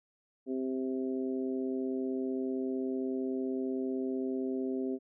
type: harmonic tone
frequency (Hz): 130.81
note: C3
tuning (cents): 0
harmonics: 2 / 3 / 4 / 5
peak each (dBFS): -33 / -35 / -46 / -47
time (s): 0.46-4.99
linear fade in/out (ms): 50
effects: none